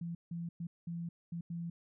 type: tone bursts at uneven times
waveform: sine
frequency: 169.6 Hz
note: E3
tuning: 50 cents sharp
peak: -37 dBFS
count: 6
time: 0.01-0.15 / 0.31-0.49 / 0.6-0.67 / 0.87-1.09 / 1.32-1.41 / 1.5-1.7 s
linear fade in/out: 5 ms
effects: none